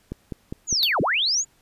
click train, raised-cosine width 3 ms, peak -17 dBFS, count 4, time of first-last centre 0.12-0.727 s, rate 4.94 Hz
sine linear two-way sweep, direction down then up, 7100 to 104.1 to 7100 Hz, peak -19 dBFS, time 0.67-1.45 s, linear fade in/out 50 ms, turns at 1.01 s
square tone with exponential decay, 4435 Hz, C#8, in tune, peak -16 dBFS, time 0.83-0.95 s, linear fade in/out 0 ms, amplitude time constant 24 ms
effects pink hiss -61 dBFS RMS until 1.61 s + resampled to 32000 Hz

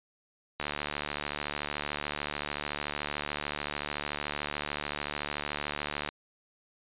click train, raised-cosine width 0.3 ms, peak -16 dBFS, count 405, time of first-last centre 0.6-6.089 s, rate 73.6 Hz, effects resampled to 8000 Hz

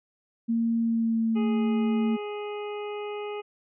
sine tone with pitch glide, 230 to 223.8 Hz, A#3 to A3, -23 to +30 cents, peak -22 dBFS, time 0.48-2.17 s, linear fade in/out 20 ms, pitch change -47 cents, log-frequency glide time 0.8-1.43 s
harmonic tone, 415.3 Hz, G#4, in tune, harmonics 1 / 2 / 3 / 5 / 6 / 7, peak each -32 / -40 / -43 / -48 / -46 / -48 dBFS, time 1.35-3.42 s, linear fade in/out 20 ms
effects none

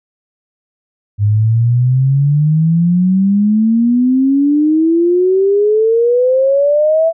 sine exponential sweep, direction up, 101.4 to 666 Hz, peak -8 dBFS, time 1.18-7.13 s, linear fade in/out 50 ms, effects none

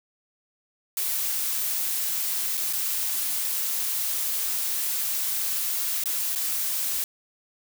blue noise with dropouts, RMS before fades -27 dBFS, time 0.97-7.04 s, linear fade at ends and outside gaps 1 ms, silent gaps 2.571-2.576 / 2.728-2.733 / 6.038-6.057 / 6.351-6.358 s, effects none

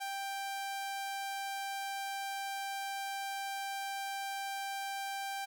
sawtooth tone, 787 Hz, G5, 7 cents sharp, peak -33 dBFS, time 0-5.46 s, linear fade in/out 20 ms, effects none

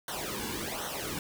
pink noise with flanger, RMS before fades -36 dBFS, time 0.08-1.19 s, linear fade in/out 2 ms, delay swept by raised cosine 0.41 to 1.61 ms, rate 1.3 Hz, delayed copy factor -0.8, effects none

